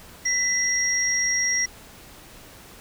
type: tone pair together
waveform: sine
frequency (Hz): 1992 / 5634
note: B6 / F8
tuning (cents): +14 / +14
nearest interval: octave + tritone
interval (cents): 1800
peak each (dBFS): -24 / -22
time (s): 0.25-1.66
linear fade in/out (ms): 10
effects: pink hiss -46 dBFS RMS until 2.8 s